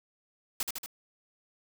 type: noise with echo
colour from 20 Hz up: white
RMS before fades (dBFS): -31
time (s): 0.6-0.63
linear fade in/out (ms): 2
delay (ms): 77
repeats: 3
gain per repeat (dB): -3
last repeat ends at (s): 0.861
effects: none